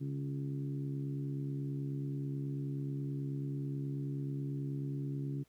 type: harmonic tone with a mistuned harmonic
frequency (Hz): 69.3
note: C#2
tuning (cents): 0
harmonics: 2 / 3 / 4 / 5 / 6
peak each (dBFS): -36 / -52 / -42 / -48 / -55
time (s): 0-5.44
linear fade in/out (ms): 20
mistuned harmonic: 2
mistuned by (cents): +26
effects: pink hiss -72 dBFS RMS until 5.48 s